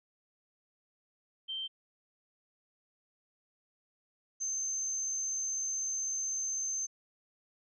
sine tone pair in turn, 3131 / 6262 Hz, G7 / G8, -3 / -3 cents, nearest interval octave, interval 1200 cents, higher second, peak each -35 / -32 dBFS, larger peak second, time 1.48-1.68 / 4.4-6.87 s, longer second, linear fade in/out 20 ms, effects none

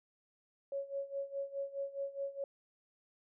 sine tone with tremolo, 554.4 Hz, C#5, in tune, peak -34 dBFS, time 0.72-2.44 s, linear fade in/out 2 ms, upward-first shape sine, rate 4.8 Hz, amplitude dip 85%, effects none

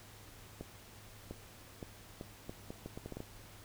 accelerating click train, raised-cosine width 2 ms, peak -29 dBFS, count 12, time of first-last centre 0.61-3.204 s, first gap 700 ms, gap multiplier 0.74, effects added 103 Hz sine -59 dBFS peak until 3.64 s + pink hiss -56 dBFS RMS until 3.64 s

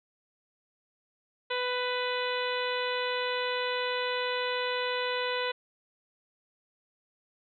harmonic tone, 497.1 Hz, B4, 11 cents sharp, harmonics 1 / 2 / 3 / 4 / 5 / 6 / 7 / 8, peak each -32 / -35 / -37 / -38 / -39 / -40 / -40 / -41 dBFS, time 1.5-5.52 s, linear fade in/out 10 ms, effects none

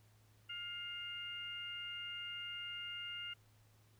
harmonic tone, 705 Hz, F5, 16 cents sharp, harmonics 2 / 3 / 4, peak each -50 / -51 / -44 dBFS, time 0.49-3.34 s, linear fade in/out 10 ms, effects added 107 Hz sine -66 dBFS peak until 3.99 s + pink hiss -72 dBFS RMS until 3.99 s

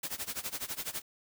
white noise with tremolo, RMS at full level -35 dBFS, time 0.03-1.02 s, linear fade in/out 5 ms, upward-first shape sine, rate 12 Hz, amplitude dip 90%, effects none

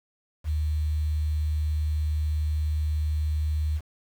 sine tone with quantisation, 76.4 Hz, D#2, 31 cents flat, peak -23 dBFS, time 0.44-3.81 s, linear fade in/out 50 ms, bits 8, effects none

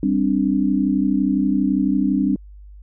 sine chord, G suspended fourth, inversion none, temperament equal, 196 / 261.6 / 293.7 Hz, G3 / C4 / D4, 0 / 0 / 0 cents, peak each -20 dBFS, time 0.03-2.36 s, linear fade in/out 2 ms, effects added 50 Hz sine -38 dBFS peak until 2.82 s

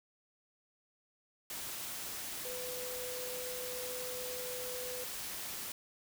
sine tone in noise, 501 Hz, B4, 25 cents sharp, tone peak -42 dBFS, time 2.45-5.04 s, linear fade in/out 2 ms, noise white, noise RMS -42 dBFS, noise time 1.5-5.72 s, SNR -3 dB, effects none

